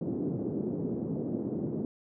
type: band-pass noise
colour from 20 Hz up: white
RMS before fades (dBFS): -33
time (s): 0.01-1.85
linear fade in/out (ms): 2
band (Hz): 130 to 370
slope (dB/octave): 24
effects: none